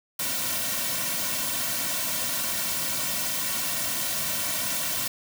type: noise with comb filter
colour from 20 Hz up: white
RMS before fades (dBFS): -28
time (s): 0.19-5.08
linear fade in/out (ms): 5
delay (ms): 2.4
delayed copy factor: -0.95
effects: none